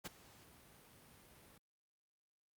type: noise with ADSR envelope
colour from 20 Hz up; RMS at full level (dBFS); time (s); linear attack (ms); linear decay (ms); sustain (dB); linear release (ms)
pink; -42; 0.04-1.58; 24; 16; -20; 6
effects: high-pass 60 Hz 12 dB/octave + Opus 48 kbps